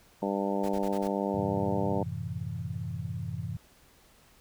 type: harmonic tone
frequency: 99.1 Hz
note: G2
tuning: 19 cents sharp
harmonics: 2 / 3 / 4 / 5 / 6 / 7 / 8 / 9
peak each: -32 / -35 / -35 / -35 / -35 / -39 / -41 / -37 dBFS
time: 0.22-2.03 s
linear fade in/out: 5 ms
type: noise bursts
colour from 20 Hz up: pink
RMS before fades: -45 dBFS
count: 5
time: 0.63-1.08 s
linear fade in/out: 10 ms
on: 62 ms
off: 35 ms
type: chord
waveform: sine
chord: F# half-diminished seventh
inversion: none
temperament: equal with one note detuned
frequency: 92.5 / 110 / 130.44 / 164.81 Hz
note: F#2 / A2 / C3 / E3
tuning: 0 / 0 / -5 / 0 cents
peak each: -38 dBFS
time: 1.34-3.57 s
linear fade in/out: 5 ms
effects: pink hiss -60 dBFS RMS until 4.4 s